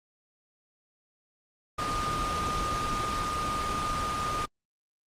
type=tone in noise; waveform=sine; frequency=1222 Hz; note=D#6; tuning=32 cents flat; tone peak=-29 dBFS; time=1.78-4.46 s; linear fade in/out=10 ms; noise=pink; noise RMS=-32 dBFS; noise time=1.78-4.46 s; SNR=0 dB; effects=low-pass 7000 Hz 12 dB/octave + Opus 24 kbps